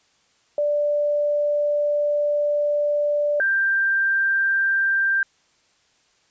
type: tone pair in turn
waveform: sine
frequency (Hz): 587.3 / 1580.2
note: D5 / G6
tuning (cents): 0 / +13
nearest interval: octave + perfect fourth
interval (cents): 1713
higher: second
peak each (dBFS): -18 / -17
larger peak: second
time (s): 0.58-3.4 / 3.4-5.23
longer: first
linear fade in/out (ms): 2
effects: white hiss -62 dBFS RMS until 6.3 s + resampled to 16000 Hz